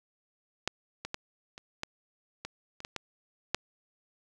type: clicks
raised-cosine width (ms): 0.2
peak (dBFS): -11 / -19 / -16 / -27 / -16 / -20 / -27 / -20 / -17 / -9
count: 10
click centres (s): 0.676 / 1.05 / 1.144 / 1.579 / 1.834 / 2.45 / 2.804 / 2.849 / 2.963 / 3.546
effects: none